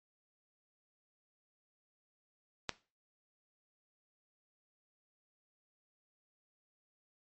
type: click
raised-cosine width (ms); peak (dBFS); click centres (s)
0.2; -15; 2.693
effects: noise-tail reverb RT60 0.3 s tail -17 dB re dry + MP3 32 kbps